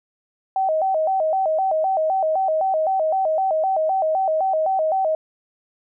sine tone with vibrato, 695 Hz, F5, 9 cents flat, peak -17 dBFS, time 0.56-5.15 s, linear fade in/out 2 ms, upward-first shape square, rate 3.9 Hz, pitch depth 170 cents each way, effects none

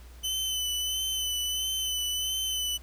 sawtooth tone with vibrato, 3025 Hz, F#7, 38 cents sharp, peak -25 dBFS, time 0.23-2.78 s, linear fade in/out 20 ms, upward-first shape sine, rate 1.5 Hz, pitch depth 27 cents each way, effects added 60 Hz sine -45 dBFS peak until 2.82 s + pink hiss -56 dBFS RMS until 2.82 s

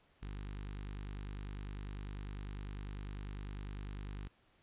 sawtooth tone with notch filter, 50 Hz, G1, 35 cents sharp, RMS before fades -44 dBFS, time 0.22-4.28 s, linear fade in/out 10 ms, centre 610 Hz, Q 0.85, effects pink hiss -70 dBFS RMS until 4.62 s + resampled to 8000 Hz

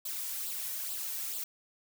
blue noise with flanger, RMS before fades -37 dBFS, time 0.05-1.44 s, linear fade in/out 5 ms, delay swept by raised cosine 0.24 to 2.14 ms, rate 2.3 Hz, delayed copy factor +0.6, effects none

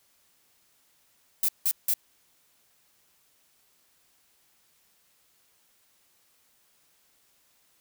violet noise bursts, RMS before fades -24 dBFS, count 3, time 1.43-1.938 s, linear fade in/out 2 ms, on 56 ms, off 170 ms, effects white hiss -66 dBFS RMS until 7.8 s

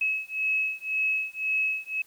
sine beating tone pair, 2573 / 2574.9 Hz, E7 / E7, -43 / -41 cents, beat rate 1.9 Hz, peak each -28 dBFS, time 0.01-2.02 s, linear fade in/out 5 ms, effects white hiss -59 dBFS RMS until 2.06 s

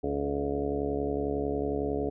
harmonic tone with a mistuned harmonic, 71 Hz, C#2, 42 cents sharp, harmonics 1 / 2 / 3 / 4 / 5 / 6 / 7 / 8 / 9 / 10, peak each -37 / -40 / -43 / -33 / -42 / -31 / -41 / -40 / -40 / -40 dBFS, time 0.03-2.1 s, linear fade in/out 10 ms, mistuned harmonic 7, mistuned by -22 cents, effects none

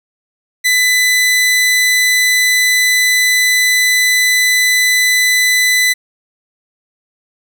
sawtooth tone, 2000 Hz, B6, 21 cents sharp, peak -6 dBFS, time 0.64-5.94 s, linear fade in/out 20 ms, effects none

